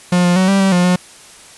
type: tone with pitch steps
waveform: 45% pulse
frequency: 178.2 / 176.4 / 187 / 195.9 / 193.1 / 177.7 / 180.2 Hz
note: F3 / F3 / F#3 / G3 / G3 / F3 / F#3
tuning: +35 / +18 / +19 / -1 / -26 / +30 / -45 cents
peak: -10 dBFS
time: 0.12-0.96 s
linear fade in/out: 5 ms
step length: 120 ms
effects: white hiss -40 dBFS RMS until 1.57 s + resampled to 24000 Hz